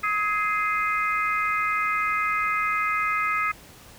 harmonic tone with a mistuned harmonic, 416.1 Hz, G#4, 3 cents sharp, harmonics 3 / 4 / 5 / 6, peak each -24 / -33 / -27 / -32 dBFS, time 0.03-3.52 s, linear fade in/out 10 ms, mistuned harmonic 3, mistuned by +25 cents, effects pink hiss -48 dBFS RMS until 3.98 s

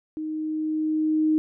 sine tone with level ramp, 311.1 Hz, D#4, in tune, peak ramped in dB -28 to -17 dBFS, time 0.17-1.38 s, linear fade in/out 0 ms, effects none

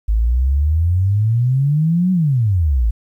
sine exponential two-way sweep, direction up then down, 51.91 to 188.8 to 51.91 Hz, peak -12 dBFS, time 0.08-2.91 s, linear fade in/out 10 ms, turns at 2.12 s, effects 9-bit

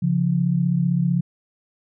sine tone pair together, 139 / 174.61 Hz, C#3 / F3, +5 / 0 cents, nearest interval major third, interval 395 cents, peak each -21 / -19 dBFS, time 0.02-1.21 s, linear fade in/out 10 ms, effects none

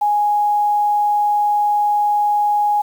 sine tone with quantisation, 830 Hz, G#5, 1 cent flat, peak -13 dBFS, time 0.01-2.82 s, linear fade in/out 10 ms, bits 7, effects none

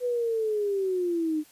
sine linear sweep, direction down, 499.1 to 300.1 Hz, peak -24 dBFS, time 0-1.44 s, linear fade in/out 50 ms, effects white hiss -56 dBFS RMS until 1.51 s + resampled to 32000 Hz

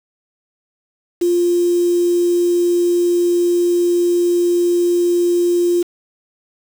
sine tone with quantisation, 349.2 Hz, F4, in tune, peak -12 dBFS, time 1.21-5.83 s, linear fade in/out 10 ms, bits 5, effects none

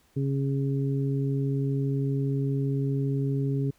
harmonic tone, 137.5 Hz, C#3, 14 cents flat, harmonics 1 / 2 / 3, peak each -25 / -31 / -34 dBFS, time 0.16-3.71 s, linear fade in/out 10 ms, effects pink hiss -64 dBFS RMS until 3.78 s

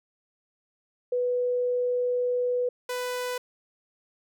sine / sawtooth tone pair in turn, 493.4 / 497.1 Hz, B4 / B4, -2 / +11 cents, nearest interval unison, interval 13 cents, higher second, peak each -23 / -25 dBFS, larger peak first, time 1.12-2.69 / 2.89-3.38 s, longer first, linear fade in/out 5 ms, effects none

